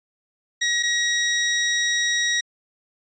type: tone pair in turn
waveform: 20% pulse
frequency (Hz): 1900 / 1900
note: A#6 / A#6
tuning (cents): +33 / +33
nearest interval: unison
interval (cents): 0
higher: neither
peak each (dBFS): -14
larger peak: neither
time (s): 0.61-0.83 / 0.83-2.41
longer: second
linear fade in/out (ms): 10
effects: resampled to 16000 Hz